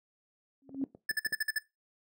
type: tone with exponential growth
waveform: sine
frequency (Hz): 271.7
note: C#4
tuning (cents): -35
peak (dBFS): -25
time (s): 0.62-0.84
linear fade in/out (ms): 1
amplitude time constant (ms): 46
type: clicks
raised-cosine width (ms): 2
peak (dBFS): -35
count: 7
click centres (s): 0.693 / 0.746 / 0.815 / 0.949 / 1.111 / 1.264 / 1.323
type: tone bursts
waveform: square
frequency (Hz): 1738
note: A6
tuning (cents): -22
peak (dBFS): -28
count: 7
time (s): 1.09-1.585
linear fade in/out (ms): 5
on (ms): 27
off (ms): 51
effects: noise-tail reverb RT60 0.2 s tail -17 dB re dry + high-pass 150 Hz 12 dB/octave